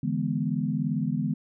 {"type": "chord", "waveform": "sine", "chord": "E dominant seventh", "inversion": "third", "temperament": "equal", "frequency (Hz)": [146.83, 164.81, 207.7, 246.9], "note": ["D3", "E3", "G#3", "B3"], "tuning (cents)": [0, 0, 0, 0], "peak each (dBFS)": -30, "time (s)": [0.03, 1.34], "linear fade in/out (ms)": 5, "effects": []}